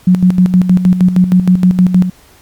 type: tone with tremolo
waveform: sine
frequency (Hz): 182.2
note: F#3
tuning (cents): -26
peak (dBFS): -3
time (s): 0.07-2.1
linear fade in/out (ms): 5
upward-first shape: square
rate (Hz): 6.4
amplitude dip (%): 65
effects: pink hiss -44 dBFS RMS until 2.41 s + MP3 96 kbps